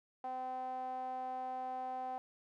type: tone with band-pass filter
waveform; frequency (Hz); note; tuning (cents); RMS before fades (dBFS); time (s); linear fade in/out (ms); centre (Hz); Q
sawtooth; 256.8; C4; -32; -41; 0.24-2.18; 0; 780; 6.6
effects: none

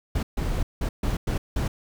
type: noise bursts at uneven times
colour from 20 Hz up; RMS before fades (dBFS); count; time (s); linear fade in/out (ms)
brown; -25; 6; 0.15-0.23 / 0.37-0.63 / 0.81-0.89 / 1.03-1.17 / 1.27-1.38 / 1.56-1.68; 5
effects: none

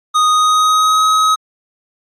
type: tone with pitch glide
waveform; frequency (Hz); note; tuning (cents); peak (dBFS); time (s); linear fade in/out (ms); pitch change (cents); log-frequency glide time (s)
square; 1242 to 1270.3; D#6 to D#6; -3 to +36; -10; 0.14-1.36; 20; +39; 0.29-1.05
effects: low-pass 8000 Hz 12 dB/octave + AAC 64 kbps

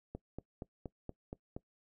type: click train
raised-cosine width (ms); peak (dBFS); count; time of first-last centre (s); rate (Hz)
2; -28; 7; 0.15-1.565; 4.24
effects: noise-tail reverb RT60 0.1 s tail -21 dB re dry

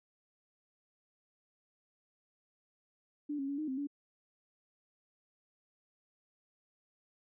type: tone with pitch steps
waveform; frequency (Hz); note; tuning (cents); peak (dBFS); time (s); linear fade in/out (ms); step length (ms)
sine; 293.7 / 274 / 282 / 307.7 / 262.5 / 285.8; D4 / C#4 / C#4 / D#4 / C4 / D4; 0 / -20 / +30 / -19 / +6 / -47; -34; 3.29-3.872; 10; 97
effects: none

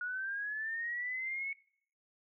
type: linear sweep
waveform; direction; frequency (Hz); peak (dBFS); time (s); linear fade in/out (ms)
sine; up; 1444 to 2217; -35; 0.01-1.53; 2
effects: noise-tail reverb RT60 0.6 s tail -22 dB re dry

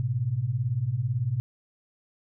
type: beating tone pair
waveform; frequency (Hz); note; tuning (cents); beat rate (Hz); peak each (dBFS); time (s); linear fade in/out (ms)
sine; 108.7 / 126.7; A2 / B2; -21 / +45; 18; -29 / -26; 0-1.4; 0
effects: none

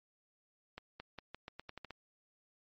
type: accelerating click train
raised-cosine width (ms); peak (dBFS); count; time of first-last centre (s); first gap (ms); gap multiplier
0.3; -29; 10; 0.78-1.907; 220; 0.85
effects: MP3 32 kbps

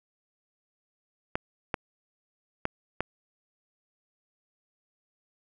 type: clicks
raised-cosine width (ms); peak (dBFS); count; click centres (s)
0.5; -12; 4; 1.355 / 1.742 / 2.654 / 3.006
effects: none

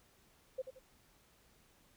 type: tone with echo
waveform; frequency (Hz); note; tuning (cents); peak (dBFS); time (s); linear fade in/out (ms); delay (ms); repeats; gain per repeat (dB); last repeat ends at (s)
sine; 521; C5; -7; -35; 0.58-0.62; 10; 87; 2; -9; 0.794
effects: pink hiss -68 dBFS RMS until 1.96 s

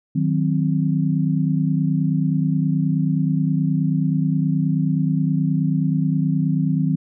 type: chord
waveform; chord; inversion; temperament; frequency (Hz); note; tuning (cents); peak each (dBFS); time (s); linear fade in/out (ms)
sine; C diminished; first; equal; 155.56 / 185 / 261.6; Eb3 / Gb3 / C4; 0 / 0 / 0; -19 / -22 / -23; 0.15-6.96; 10
effects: none

